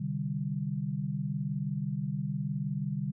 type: chord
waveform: sine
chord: C suspended second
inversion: none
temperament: equal with one note detuned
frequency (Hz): 130.81 / 149.92 / 196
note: C3 / D3 / G3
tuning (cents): 0 / +36 / 0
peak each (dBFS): -36 / -33 / -35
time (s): 0-3.12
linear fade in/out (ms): 10
effects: none